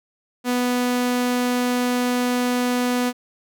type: tone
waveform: sawtooth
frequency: 246.9 Hz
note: B3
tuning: in tune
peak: -15 dBFS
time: 0.44-3.13 s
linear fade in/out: 50 ms
effects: none